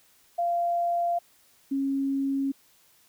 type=tone pair in turn; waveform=sine; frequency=691 / 273.6 Hz; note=F5 / C#4; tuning=-19 / -23 cents; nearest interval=octave + major third; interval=1604 cents; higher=first; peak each=-23 / -24 dBFS; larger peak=first; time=0.38-1.19 / 1.71-2.52 s; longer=neither; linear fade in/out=10 ms; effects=white hiss -61 dBFS RMS until 3.08 s